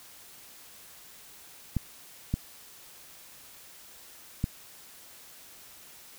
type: clicks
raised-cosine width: 5 ms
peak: -14 dBFS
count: 3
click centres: 1.767 / 2.34 / 4.441 s
effects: white hiss -51 dBFS RMS until 6.18 s